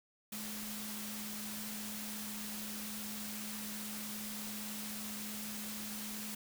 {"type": "tone in noise", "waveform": "sine", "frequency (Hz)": 212, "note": "G#3", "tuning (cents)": 36, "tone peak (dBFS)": -45, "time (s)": [0.32, 6.35], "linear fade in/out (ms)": 5, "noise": "white", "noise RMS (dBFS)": -44, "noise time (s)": [0.32, 6.35], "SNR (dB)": -4, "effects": []}